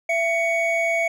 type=tone pair together; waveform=triangle; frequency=669.2 / 2236 Hz; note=E5 / C#7; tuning=+26 / +14 cents; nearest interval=octave + major sixth; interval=2088 cents; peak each=-20 dBFS; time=0.09-1.08 s; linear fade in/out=5 ms; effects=none